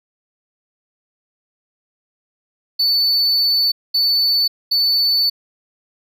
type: tone bursts at uneven times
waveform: triangle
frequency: 4492 Hz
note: C#8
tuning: 22 cents sharp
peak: -12 dBFS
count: 3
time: 2.79-3.72 / 3.94-4.48 / 4.71-5.3 s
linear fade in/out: 10 ms
effects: none